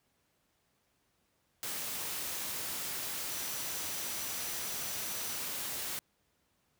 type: tone in noise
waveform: sine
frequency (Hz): 5900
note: F#8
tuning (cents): -6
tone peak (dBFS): -47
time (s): 3.3-5.37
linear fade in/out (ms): 0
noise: white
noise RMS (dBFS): -38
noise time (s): 1.63-5.99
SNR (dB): -12
effects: pink hiss -75 dBFS RMS until 6.79 s + high-pass 60 Hz 12 dB/octave